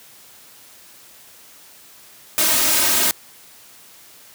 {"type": "noise with comb filter", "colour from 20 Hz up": "white", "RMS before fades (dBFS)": -17, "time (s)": [2.38, 3.11], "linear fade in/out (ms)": 0, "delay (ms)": 3.2, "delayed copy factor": 0.9, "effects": ["white hiss -46 dBFS RMS until 4.34 s", "high-pass 80 Hz 12 dB/octave"]}